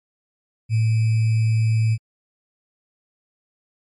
sine tone with sample-and-hold, 111.4 Hz, A2, 22 cents sharp, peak -15 dBFS, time 0.69-1.98 s, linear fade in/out 50 ms, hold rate 2450 Hz, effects MP3 48 kbps

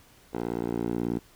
10% pulse tone with band-pass filter sweep, 58.4 Hz, A#1, 4 cents sharp, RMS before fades -30 dBFS, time 0.33-1.19 s, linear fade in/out 10 ms, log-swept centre 500 to 290 Hz, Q 1.4, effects pink hiss -57 dBFS RMS until 1.35 s

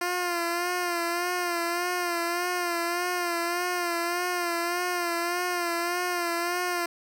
10% pulse tone with vibrato, 349.2 Hz, F4, in tune, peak -18 dBFS, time 0.01-6.86 s, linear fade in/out 5 ms, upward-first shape sine, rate 1.7 Hz, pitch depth 48 cents each way, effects none

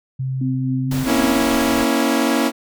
sine tone with pitch glide, 131.5 to 137.8 Hz, C3 to C#3, +9 to -10 cents, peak -20 dBFS, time 0.19-1.04 s, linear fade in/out 10 ms, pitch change +81 cents, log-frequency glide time 0.83-0.92 s
sine tone with tremolo, 260 Hz, C4, 11 cents flat, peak -19 dBFS, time 0.41-1.39 s, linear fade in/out 5 ms, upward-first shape triangle, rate 3.9 Hz, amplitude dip 45%
pink noise, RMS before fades -29 dBFS, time 0.91-1.85 s, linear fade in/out 5 ms
sawtooth chord, A# diminished, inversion none, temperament equal with one note detuned, 236.2 / 277.2 / 329.6 Hz, A#3 / C#4 / E4, +23 / 0 / 0 cents, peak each -16 / -15 / -17 dBFS, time 1.05-2.52 s, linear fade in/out 50 ms
effects none

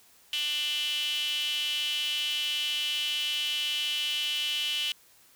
sawtooth tone with high-pass filter, 297.4 Hz, D4, 22 cents sharp, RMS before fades -30 dBFS, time 0.33-4.92 s, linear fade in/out 2 ms, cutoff 3000 Hz, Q 9.5, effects white hiss -59 dBFS RMS until 5.35 s

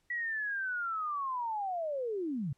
sine linear sweep, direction down, 1949 to 123.47 Hz, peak -32 dBFS, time 0.1-2.53 s, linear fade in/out 5 ms, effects pink hiss -75 dBFS RMS until 2.57 s + low-pass 11000 Hz 12 dB/octave

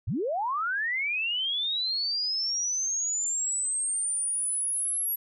sine linear sweep, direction up, 70.6 to 11460 Hz, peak -26 dBFS, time 0.07-5.16 s, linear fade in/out 10 ms, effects none

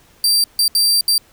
sawtooth tone bursts at uneven times, 4699 Hz, D8, in tune, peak -9 dBFS, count 4, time 0.24-0.44 / 0.59-0.68 / 0.75-1.01 / 1.08-1.18 s, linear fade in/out 2 ms, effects pink hiss -51 dBFS RMS until 1.32 s

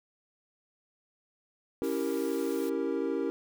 triangle chord, C# diminished seventh, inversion none, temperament equal, 277.2 / 329.6 / 392 / 466.2 Hz, C#4 / E4 / G4 / Bb4, 0 / 0 / 0 / 0 cents, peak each -32 dBFS, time 1.82-3.3 s, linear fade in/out 0 ms
white high-pass noise, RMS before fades -47 dBFS, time 1.83-2.7 s, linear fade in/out 10 ms, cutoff 430 Hz, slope 24 dB/octave
effects none

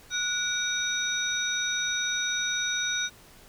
sine tone cluster, 1464 / 2316 / 3740 / 5900 Hz, F#6 / D7 / A#7 / F#8, -19 / -25 / +5 / -6 cents, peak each -30 / -38 / -30 / -32 dBFS, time 0.1-3.1 s, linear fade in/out 50 ms, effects pink hiss -53 dBFS RMS until 3.48 s

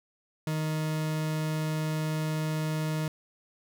40% pulse tone, 155.8 Hz, D#3, 3 cents sharp, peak -27 dBFS, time 0.47-3.08 s, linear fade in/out 2 ms, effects none

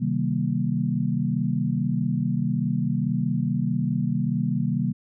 sine chord, C minor seventh, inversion none, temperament equal with one note detuned, 130.81 / 155.56 / 191.41 / 233.1 Hz, C3 / Eb3 / G3 / Bb3, 0 / 0 / -41 / 0 cents, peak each -27 dBFS, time 0-4.93 s, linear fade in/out 20 ms, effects none

